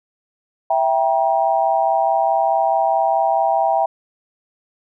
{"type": "chord", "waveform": "sine", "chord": "E diminished", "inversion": "none", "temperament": "equal with one note detuned", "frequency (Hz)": [659.3, 784, 950.3], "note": ["E5", "G5", "Bb5"], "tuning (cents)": [0, 0, 33], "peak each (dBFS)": [-18, -17, -22], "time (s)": [0.7, 3.86], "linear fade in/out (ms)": 5, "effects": []}